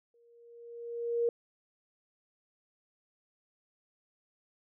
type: tone with exponential growth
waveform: sine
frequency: 470.1 Hz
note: A#4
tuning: 15 cents sharp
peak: -24 dBFS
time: 0.14-1.29 s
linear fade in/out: 2 ms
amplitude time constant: 250 ms
effects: none